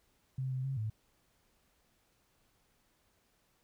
sine tone with pitch steps, 131.3 / 129.7 / 134.9 / 108.8 Hz, C3 / C3 / C#3 / A2, +6 / -15 / -47 / -19 cents, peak -33 dBFS, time 0.38-0.9 s, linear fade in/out 5 ms, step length 130 ms, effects pink hiss -73 dBFS RMS until 3.63 s

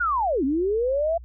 sine linear two-way sweep, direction down then up, 1480 to 255.8 to 685 Hz, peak -20 dBFS, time 0-1.18 s, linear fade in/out 10 ms, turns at 0.44 s, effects added 60 Hz sine -39 dBFS peak until 1.24 s

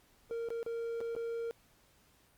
triangle tone with dropouts, 463.1 Hz, A#4, 11 cents flat, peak -33 dBFS, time 0.31-1.51 s, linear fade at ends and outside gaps 0 ms, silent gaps 0.487-0.504 / 0.63-0.663 / 1.005-1.012 / 1.151-1.164 s, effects pink hiss -67 dBFS RMS until 2.37 s + Opus 48 kbps

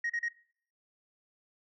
sine tone bursts, 1879 Hz, A#6, 13 cents sharp, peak -28 dBFS, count 3, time 0.04-0.285 s, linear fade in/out 5 ms, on 57 ms, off 37 ms, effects noise-tail reverb RT60 0.5 s tail -20 dB re dry + tanh soft clip ceiling -27 dBFS

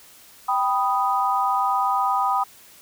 sine chord, G augmented, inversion none, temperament equal, 784 / 987.8 / 1244.5 Hz, G5 / B5 / D#6, 0 / 0 / 0 cents, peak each -23 dBFS, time 0.48-2.44 s, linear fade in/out 10 ms, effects white hiss -49 dBFS RMS until 2.81 s

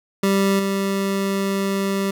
25% pulse tone with level steps, 196 Hz, G3, in tune, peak -12 / -16 dBFS, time 0.23-2.11 s, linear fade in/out 5 ms, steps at 0.59 s, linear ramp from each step 5 ms, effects none

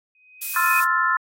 sine tone with exponential growth, 2509 Hz, D#7, 14 cents sharp, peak -18 dBFS, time 0.15-0.8 s, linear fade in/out 2 ms, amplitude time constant 140 ms
violet noise, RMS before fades -27 dBFS, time 0.41-0.85 s, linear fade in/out 10 ms
sine chord, F major seventh, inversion second, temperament equal, 1046.5 / 1318.5 / 1396.9 / 1760 Hz, C6 / E6 / F6 / A6, 0 / 0 / 0 / 0 cents, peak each -23 dBFS, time 0.56-1.17 s, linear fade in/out 2 ms
effects AAC 48 kbps

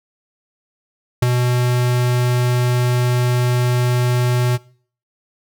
square tone with ADSR envelope, 123.47 Hz, B2, in tune, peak -10 dBFS, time 1.22-4.58 s, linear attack 7 ms, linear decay 16 ms, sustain -5 dB, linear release 30 ms, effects noise-tail reverb RT60 0.5 s tail -22 dB re dry

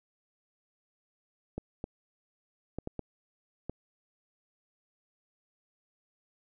clicks, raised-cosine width 2 ms, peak -22 dBFS, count 6, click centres 1.58 / 1.841 / 2.786 / 2.874 / 2.993 / 3.696 s, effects none

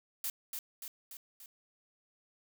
blue noise with echo, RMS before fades -36 dBFS, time 0.24-0.3 s, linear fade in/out 2 ms, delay 290 ms, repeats 4, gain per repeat -4 dB, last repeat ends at 1.46 s, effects none

